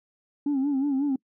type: tone with vibrato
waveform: sine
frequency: 277.2 Hz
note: C#4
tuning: in tune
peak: -20 dBFS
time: 0.46-1.16 s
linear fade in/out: 5 ms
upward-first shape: sine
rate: 5.5 Hz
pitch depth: 93 cents each way
effects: noise-tail reverb RT60 0.1 s tail -25 dB re dry + tanh soft clip ceiling -20 dBFS